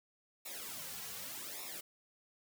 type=noise with flanger; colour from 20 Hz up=white; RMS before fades=-45 dBFS; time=0.45-1.81 s; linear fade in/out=10 ms; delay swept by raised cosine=0.64 to 3.34 ms; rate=0.85 Hz; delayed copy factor=-0.9; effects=none